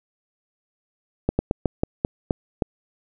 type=slowing click train; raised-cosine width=2 ms; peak=-6 dBFS; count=8; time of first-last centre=1.29-2.622 s; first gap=100 ms; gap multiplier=1.21; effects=none